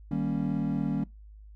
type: chord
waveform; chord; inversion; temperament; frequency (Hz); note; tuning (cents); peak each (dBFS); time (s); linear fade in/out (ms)
triangle; Eb dominant seventh; none; equal with one note detuned; 154.76 / 196 / 233.1 / 277.2; Eb3 / G3 / Bb3 / Db4; -9 / 0 / 0 / 0; -30; 0.11-1.04; 5
effects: noise-tail reverb RT60 0.2 s tail -22 dB re dry + added 52 Hz sine -46 dBFS peak until 1.55 s